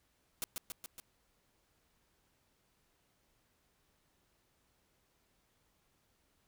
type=noise with echo; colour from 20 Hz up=white; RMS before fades=-37 dBFS; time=0.42-0.44 s; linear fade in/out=0 ms; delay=140 ms; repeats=4; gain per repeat=-3 dB; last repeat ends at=1 s; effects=pink hiss -75 dBFS RMS until 6.47 s